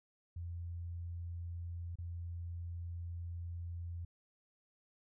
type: tone with dropouts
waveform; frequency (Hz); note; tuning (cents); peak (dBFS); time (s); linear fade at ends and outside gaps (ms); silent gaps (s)
sine; 85.8; F2; -30; -40; 0.36-4.05; 5; 1.956-1.985
effects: none